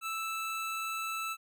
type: tone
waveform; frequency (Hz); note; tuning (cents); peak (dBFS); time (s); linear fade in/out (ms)
25% pulse; 1318.5; E6; 0; -30; 0.01-1.37; 50
effects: none